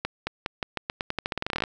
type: accelerating click train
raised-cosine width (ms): 0.3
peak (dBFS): -11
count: 21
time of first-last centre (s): 0.05-1.638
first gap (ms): 220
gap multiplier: 0.87
effects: none